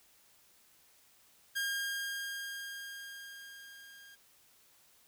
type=tone with level ramp; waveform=sawtooth; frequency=1615 Hz; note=G#6; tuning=49 cents flat; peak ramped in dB=-28 to -50 dBFS; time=1.55-4.16 s; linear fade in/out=20 ms; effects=white hiss -65 dBFS RMS until 5.07 s